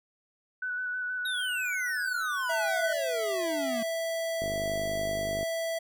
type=tone with vibrato; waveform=sine; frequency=1489 Hz; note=F#6; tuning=11 cents sharp; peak=-30 dBFS; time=0.62-2.93 s; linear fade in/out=5 ms; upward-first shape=square; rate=6.3 Hz; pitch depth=17 cents each way
type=exponential sweep; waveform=square; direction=down; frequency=3834 to 224.3 Hz; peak=-33 dBFS; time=1.25-3.83 s; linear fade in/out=5 ms
type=tone; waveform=square; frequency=659.3 Hz; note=E5; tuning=in tune; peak=-30 dBFS; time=2.49-5.79 s; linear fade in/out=10 ms
type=click train; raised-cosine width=2 ms; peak=-24 dBFS; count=52; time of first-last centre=4.42-5.43 s; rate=50.5 Hz
effects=none